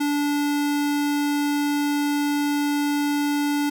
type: tone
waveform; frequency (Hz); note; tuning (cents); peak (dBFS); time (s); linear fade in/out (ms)
square; 290.3; D4; -20; -21; 0-3.7; 10
effects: none